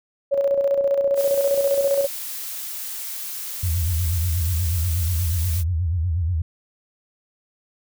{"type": "tone with tremolo", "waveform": "sine", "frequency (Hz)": 557, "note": "C#5", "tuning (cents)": 8, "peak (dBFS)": -15, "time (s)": [0.31, 2.07], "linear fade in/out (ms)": 20, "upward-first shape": "square", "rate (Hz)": 15, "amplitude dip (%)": 45}
{"type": "noise", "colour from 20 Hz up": "blue", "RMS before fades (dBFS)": -31, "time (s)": [1.15, 5.64], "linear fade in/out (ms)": 50}
{"type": "tone with vibrato", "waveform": "sine", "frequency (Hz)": 84.9, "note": "F2", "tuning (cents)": -48, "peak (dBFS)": -19, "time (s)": [3.63, 6.42], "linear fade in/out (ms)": 5, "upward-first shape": "sine", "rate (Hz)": 8.3, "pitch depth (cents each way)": 150}
{"effects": []}